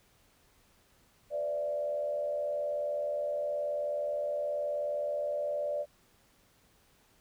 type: tone with frequency modulation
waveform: sine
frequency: 587.3 Hz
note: D5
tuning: in tune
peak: -30 dBFS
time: 1.3-5.86 s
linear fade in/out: 50 ms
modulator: 79 Hz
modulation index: 0.61
effects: pink hiss -66 dBFS RMS until 7.2 s